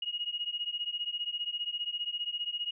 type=beating tone pair; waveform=sine; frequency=2876 / 2891 Hz; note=F#7 / F#7; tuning=-50 / -41 cents; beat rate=15 Hz; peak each=-35 / -36 dBFS; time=0.02-2.71 s; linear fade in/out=5 ms; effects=none